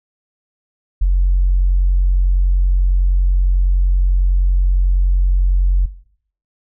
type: tone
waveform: sine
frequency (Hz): 45.39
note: F#1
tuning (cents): -32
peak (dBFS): -9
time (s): 1.01-5.86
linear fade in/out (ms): 10
effects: noise-tail reverb RT60 0.6 s tail -17 dB re dry + tanh soft clip ceiling -6 dBFS